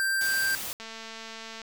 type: tone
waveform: square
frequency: 1573 Hz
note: G6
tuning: 6 cents sharp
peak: -25 dBFS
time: 0-0.55 s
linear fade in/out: 0 ms
type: noise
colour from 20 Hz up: white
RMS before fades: -35 dBFS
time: 0.21-0.73 s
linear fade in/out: 0 ms
type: click train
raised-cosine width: 0.2 ms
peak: -24 dBFS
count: 184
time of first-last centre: 0.8-1.617 s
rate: 224 Hz
effects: none